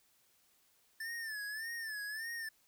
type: tone with vibrato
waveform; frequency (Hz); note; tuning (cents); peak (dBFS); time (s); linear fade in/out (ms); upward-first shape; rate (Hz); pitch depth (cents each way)
square; 1760; A6; 0; -40; 1-2.49; 5; sine; 1.7; 100
effects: white hiss -71 dBFS RMS until 2.67 s